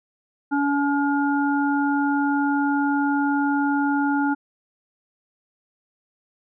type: harmonic tone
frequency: 284.2 Hz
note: C#4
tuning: 43 cents sharp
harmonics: 1 / 3 / 5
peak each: -20 / -25 / -27 dBFS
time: 0.51-4.35 s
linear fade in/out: 20 ms
effects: none